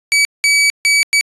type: tone bursts at uneven times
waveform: sawtooth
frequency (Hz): 2284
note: D7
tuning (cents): -49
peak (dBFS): -6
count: 4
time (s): 0.12-0.25 / 0.44-0.7 / 0.85-1.03 / 1.13-1.21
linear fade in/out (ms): 0
effects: resampled to 24000 Hz